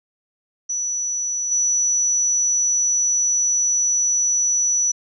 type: tone with level steps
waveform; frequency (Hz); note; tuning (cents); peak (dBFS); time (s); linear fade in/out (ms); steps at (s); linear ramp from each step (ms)
sine; 5920; F#8; 0; -21 / -16; 0.69-4.92; 10; 1.51; 10
effects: none